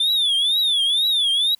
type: tone with vibrato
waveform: triangle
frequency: 3520 Hz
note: A7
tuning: in tune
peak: -15 dBFS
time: 0-1.55 s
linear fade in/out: 5 ms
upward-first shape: triangle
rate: 2.1 Hz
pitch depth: 190 cents each way
effects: white hiss -60 dBFS RMS until 1.59 s